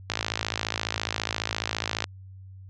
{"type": "click train", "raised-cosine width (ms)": 0.2, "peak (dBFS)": -8, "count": 107, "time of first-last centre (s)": [0.1, 2.041], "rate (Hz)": 54.6, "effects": ["added 95 Hz sine -42 dBFS peak until 2.69 s", "low-pass 7000 Hz 12 dB/octave"]}